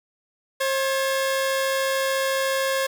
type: tone pair together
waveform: sawtooth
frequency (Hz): 536.1 / 1702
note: C5 / G#6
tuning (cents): +42 / +42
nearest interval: octave + minor sixth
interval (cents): 2000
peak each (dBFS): -18 / -26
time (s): 0.6-2.87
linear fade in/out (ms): 10
effects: 8-bit